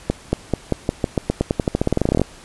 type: accelerating click train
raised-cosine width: 2 ms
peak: -3 dBFS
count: 25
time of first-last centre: 0.1-2.217 s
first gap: 230 ms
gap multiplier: 0.9
effects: pink hiss -43 dBFS RMS until 2.44 s + resampled to 24000 Hz